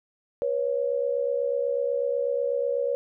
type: tone pair together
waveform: sine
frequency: 486 / 554.1 Hz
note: B4 / C#5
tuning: -28 / -1 cents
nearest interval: major second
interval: 227 cents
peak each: -26 dBFS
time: 0.42-2.95 s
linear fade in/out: 0 ms
effects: none